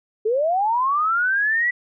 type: linear sweep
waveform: sine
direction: up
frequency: 413.8 to 1975.5 Hz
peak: -17 dBFS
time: 0.25-1.71 s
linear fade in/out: 10 ms
effects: none